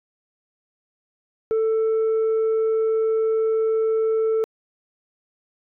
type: tone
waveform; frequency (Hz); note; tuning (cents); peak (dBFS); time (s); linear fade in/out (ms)
sine; 443.1; A4; +12; -15; 1.51-4.44; 0
effects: tanh soft clip ceiling -17 dBFS